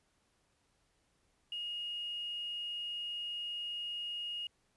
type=tone with quantisation; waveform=sine; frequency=2865 Hz; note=F7; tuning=44 cents sharp; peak=-37 dBFS; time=1.52-4.47 s; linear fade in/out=2 ms; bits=10; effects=pink hiss -75 dBFS RMS until 4.76 s + resampled to 24000 Hz